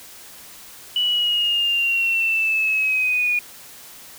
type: linear sweep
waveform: sine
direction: down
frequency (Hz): 2960 to 2439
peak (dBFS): -17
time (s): 0.96-3.39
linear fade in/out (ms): 2
effects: white hiss -42 dBFS RMS until 4.18 s